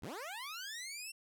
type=linear sweep; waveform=15% pulse; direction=up; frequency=49 to 2734 Hz; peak=-36 dBFS; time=0.02-1.12 s; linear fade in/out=10 ms; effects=none